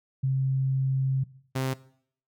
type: tone pair in turn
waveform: sine / sawtooth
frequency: 133.3 / 131.62 Hz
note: C3 / C3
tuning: +33 / +11 cents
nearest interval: unison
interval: 22 cents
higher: first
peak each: -22 dBFS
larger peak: neither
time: 0.23-1.24 / 1.55-1.74 s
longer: first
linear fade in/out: 10 ms
effects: noise-tail reverb RT60 0.6 s tail -19 dB re dry